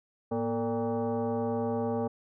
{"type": "tone with frequency modulation", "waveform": "sine", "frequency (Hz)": 108.4, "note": "A2", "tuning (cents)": -25, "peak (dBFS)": -27, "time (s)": [0.31, 2.08], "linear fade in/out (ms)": 10, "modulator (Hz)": 346, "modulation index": 1.9, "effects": []}